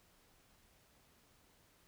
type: silence
effects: pink hiss -69 dBFS RMS until 1.87 s